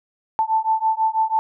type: beating tone pair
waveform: sine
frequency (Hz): 880 / 886.1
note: A5 / A5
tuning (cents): 0 / +12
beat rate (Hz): 6.1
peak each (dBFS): -20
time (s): 0.39-1.39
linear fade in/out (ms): 0
effects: none